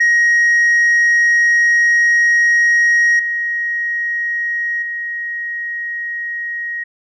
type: tone with level steps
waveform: sine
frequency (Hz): 1885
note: A#6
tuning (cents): +19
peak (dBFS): -7 / -16 / -20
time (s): 0-6.84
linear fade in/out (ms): 10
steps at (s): 3.19 / 4.82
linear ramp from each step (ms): 5
effects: tanh soft clip ceiling -8 dBFS